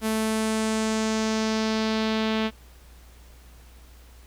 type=tone with low-pass filter sweep; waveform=sawtooth; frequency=219.6 Hz; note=A3; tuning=3 cents flat; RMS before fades=-25 dBFS; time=0.01-2.51 s; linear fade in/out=50 ms; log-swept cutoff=12000 to 3300 Hz; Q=2; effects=added 60 Hz sine -47 dBFS peak until 4.26 s + pink hiss -55 dBFS RMS until 4.26 s